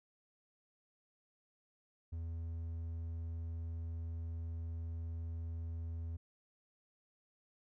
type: tone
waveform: triangle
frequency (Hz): 82.7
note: E2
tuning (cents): +6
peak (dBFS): -37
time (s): 2.12-6.17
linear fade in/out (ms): 10
effects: none